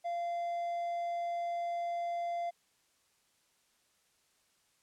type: tone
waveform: triangle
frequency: 690 Hz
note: F5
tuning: 21 cents flat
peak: -31 dBFS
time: 0.04-2.51 s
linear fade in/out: 20 ms
effects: white hiss -72 dBFS RMS until 4.82 s + low-pass 10000 Hz 12 dB/octave